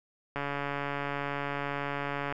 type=click train; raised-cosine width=0.5 ms; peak=-18 dBFS; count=280; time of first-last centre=0.36-2.325 s; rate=142 Hz; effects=none